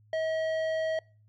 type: tone with tanh clipping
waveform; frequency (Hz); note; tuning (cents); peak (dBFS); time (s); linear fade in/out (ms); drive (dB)
sine; 639; D#5; +46; -29; 0.13-0.99; 2; 12
effects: noise-tail reverb RT60 0.4 s tail -26 dB re dry + added 106 Hz sine -58 dBFS peak until 1.28 s